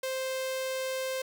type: tone with notch filter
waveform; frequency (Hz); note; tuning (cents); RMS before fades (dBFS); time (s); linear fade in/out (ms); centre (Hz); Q
sawtooth; 523.3; C5; 0; -33; 0.03-1.22; 5; 1200; 1.9
effects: none